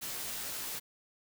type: noise with comb filter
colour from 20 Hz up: white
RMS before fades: -39 dBFS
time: 0.01-0.8 s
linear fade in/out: 20 ms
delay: 17 ms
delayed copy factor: -0.85
effects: none